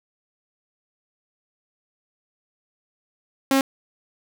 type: tone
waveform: sawtooth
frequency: 270.2 Hz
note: C#4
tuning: 44 cents flat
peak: -12 dBFS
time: 3.51-3.61 s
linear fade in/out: 2 ms
effects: none